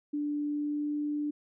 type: tone with pitch glide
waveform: sine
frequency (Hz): 293.7 to 295.4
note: D4 to D4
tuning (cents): 0 to +10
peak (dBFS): -29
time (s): 0.13-1.31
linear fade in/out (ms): 10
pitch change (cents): +10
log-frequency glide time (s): 0.45-0.91
effects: none